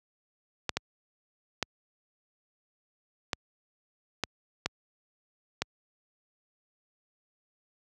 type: clicks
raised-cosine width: 0.2 ms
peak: -10 dBFS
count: 7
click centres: 0.693 / 0.77 / 1.627 / 3.332 / 4.237 / 4.66 / 5.62 s
effects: high-pass 60 Hz 12 dB/octave